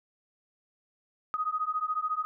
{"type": "beating tone pair", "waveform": "sine", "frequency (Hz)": [1244.5, 1258.5], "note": ["D#6", "D#6"], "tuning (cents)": [0, 19], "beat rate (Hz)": 14, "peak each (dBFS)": -31, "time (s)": [1.34, 2.25], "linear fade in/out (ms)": 0, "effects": []}